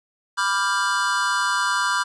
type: chord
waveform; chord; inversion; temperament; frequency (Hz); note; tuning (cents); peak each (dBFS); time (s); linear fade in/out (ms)
square; G dominant seventh; first; equal with one note detuned; 987.8 / 1174.7 / 1396.9 / 1584.4; B5 / D6 / F6 / G6; 0 / 0 / 0 / +18; -26; 0.37-2.04; 20
effects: resampled to 22050 Hz + 9-bit